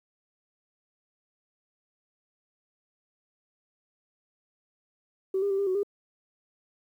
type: tone with pitch steps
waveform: sine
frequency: 382 / 402 / 389.8 / 399.5 / 372.6 / 404.3 Hz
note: G4 / G4 / G4 / G4 / F#4 / G#4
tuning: -45 / +44 / -10 / +33 / +12 / -46 cents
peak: -23 dBFS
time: 5.34-5.832 s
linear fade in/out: 5 ms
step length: 82 ms
effects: tanh soft clip ceiling -19 dBFS + 10-bit